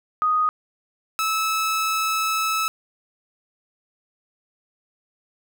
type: tone pair in turn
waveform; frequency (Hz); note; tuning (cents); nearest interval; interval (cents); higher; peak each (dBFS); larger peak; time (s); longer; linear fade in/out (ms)
sine / sawtooth; 1244.5 / 1303; D#6 / E6; 0 / -20; minor second; 80; second; -17; neither; 0.22-0.49 / 1.19-2.68; second; 0
effects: none